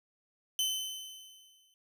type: tone with exponential decay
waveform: sawtooth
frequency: 3051 Hz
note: G7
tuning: 48 cents flat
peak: -24 dBFS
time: 0.59-1.74 s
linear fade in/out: 1 ms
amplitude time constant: 250 ms
effects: none